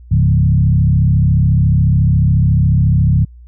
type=tone with frequency modulation; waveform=sine; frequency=117.3 Hz; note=A#2; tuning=11 cents sharp; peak=-8 dBFS; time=0.11-3.25 s; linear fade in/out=10 ms; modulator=34.1 Hz; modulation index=1.4; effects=added 60 Hz sine -35 dBFS peak until 3.47 s